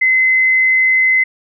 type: tone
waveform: sine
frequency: 2048 Hz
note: C7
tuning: 38 cents flat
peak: -9 dBFS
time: 0.01-1.24 s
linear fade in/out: 10 ms
effects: none